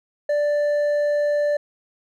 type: tone with hard clipping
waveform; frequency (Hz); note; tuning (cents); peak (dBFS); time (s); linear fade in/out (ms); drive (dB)
sine; 587.3; D5; 0; -19; 0.29-1.57; 5; 4
effects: none